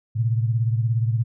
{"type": "beating tone pair", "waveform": "sine", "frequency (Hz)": [112.9, 129.9], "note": ["A2", "C3"], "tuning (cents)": [45, -12], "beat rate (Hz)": 17, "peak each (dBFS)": [-19, -26], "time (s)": [0.15, 1.24], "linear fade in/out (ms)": 20, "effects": []}